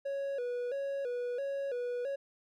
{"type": "tone with vibrato", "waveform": "triangle", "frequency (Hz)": 520, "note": "C5", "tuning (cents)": -11, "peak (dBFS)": -31, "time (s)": [0.05, 2.16], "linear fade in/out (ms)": 10, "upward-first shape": "square", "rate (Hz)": 1.5, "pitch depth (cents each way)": 110, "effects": []}